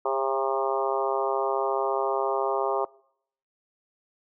harmonic tone with a mistuned harmonic, 134.3 Hz, C3, 46 cents sharp, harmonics 3 / 4 / 5 / 6 / 7 / 8 / 9, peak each -29 / -30 / -31 / -32 / -32 / -33 / -34 dBFS, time 0.05-2.85 s, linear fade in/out 5 ms, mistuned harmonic 4, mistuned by +15 cents, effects noise-tail reverb RT60 0.7 s tail -24 dB re dry

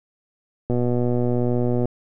click train, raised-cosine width 2 ms, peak -10 dBFS, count 142, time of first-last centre 0.7-1.856 s, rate 122 Hz, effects none

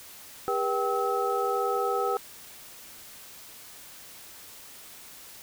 sine tone cluster, 401.8 / 482.6 / 775 / 1292 Hz, G4 / B4 / G5 / E6, +43 / -40 / -20 / -35 cents, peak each -30 dBFS, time 0.48-2.17 s, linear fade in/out 0 ms, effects white hiss -47 dBFS RMS until 5.42 s

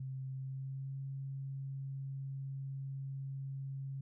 sine tone with pitch glide, 132.4 to 135.97 Hz, C3 to C#3, +21 to -33 cents, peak -39 dBFS, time 0-4.01 s, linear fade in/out 5 ms, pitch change +46 cents, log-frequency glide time 0.32-0.98 s, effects none

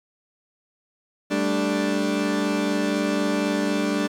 30% pulse chord, G suspended second, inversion none, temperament equal, 196 / 220 / 293.7 Hz, G3 / A3 / D4, 0 / 0 / 0 cents, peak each -24 / -25 / -21 dBFS, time 1.3-4.08 s, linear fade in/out 20 ms, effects low-pass 8000 Hz 12 dB/octave + 8-bit

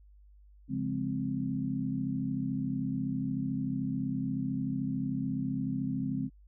sine chord, Db major seventh, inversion none, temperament equal, 138.59 / 174.61 / 207.7 / 261.6 Hz, Db3 / F3 / Ab3 / C4, 0 / 0 / 0 / 0 cents, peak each -36 / -39 / -36 / -33 dBFS, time 0.68-6.3 s, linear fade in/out 50 ms, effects added 50 Hz sine -54 dBFS peak until 6.47 s

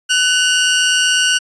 sawtooth tone pair together, 1500 / 2832 Hz, F#6 / F7, +23 / +23 cents, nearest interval major seventh, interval 1100 cents, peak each -11 dBFS, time 0.09-1.39 s, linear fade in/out 20 ms, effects resampled to 22050 Hz

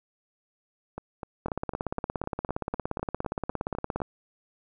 two click trains, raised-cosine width 1 ms, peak -15 / -21 dBFS, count 45 / 13, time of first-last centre 1.46-4.018 / 0.98-4.003 s, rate 17.2 / 3.97 Hz, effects none

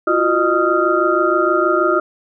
sine tone cluster, 340.4 / 366.7 / 613 / 1252 / 1377 Hz, F4 / F#4 / D#5 / D#6 / F6, -44 / -15 / -26 / +10 / -25 cents, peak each -19 dBFS, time 0.07-2 s, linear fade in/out 5 ms, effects none

